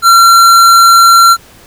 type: tone with hard clipping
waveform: sine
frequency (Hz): 1365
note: F6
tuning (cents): -40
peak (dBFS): -3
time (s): 0.02-1.37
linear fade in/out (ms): 50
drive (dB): 17
effects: pink hiss -39 dBFS RMS until 1.66 s